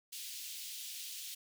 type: high-pass noise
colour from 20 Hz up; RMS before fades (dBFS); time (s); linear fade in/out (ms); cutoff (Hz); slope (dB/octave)
pink; -45; 0.12-1.35; 10; 3000; 24
effects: none